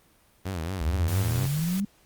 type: tone with vibrato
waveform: sawtooth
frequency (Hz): 87.31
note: F2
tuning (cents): 0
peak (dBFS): -25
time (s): 0.45-1.47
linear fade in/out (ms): 10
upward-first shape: sine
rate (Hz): 4.4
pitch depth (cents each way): 180
type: exponential sweep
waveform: sine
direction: up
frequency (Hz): 65.9 to 207.7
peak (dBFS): -24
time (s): 0.81-1.85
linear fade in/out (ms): 5
type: noise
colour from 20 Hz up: white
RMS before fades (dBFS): -38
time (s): 1.08-1.8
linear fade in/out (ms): 0
effects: pink hiss -61 dBFS RMS until 2.05 s + Opus 32 kbps